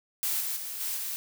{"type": "noise with level steps", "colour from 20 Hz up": "blue", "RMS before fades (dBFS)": [-29, -32, -37, -32, -34], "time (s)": [0.23, 1.16], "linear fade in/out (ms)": 0, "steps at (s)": [0.4, 0.56, 0.8, 0.96], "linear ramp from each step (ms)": 10, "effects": []}